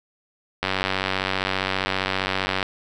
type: click train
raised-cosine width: 0.3 ms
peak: -6 dBFS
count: 191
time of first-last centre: 0.63-2.628 s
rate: 95.1 Hz
effects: none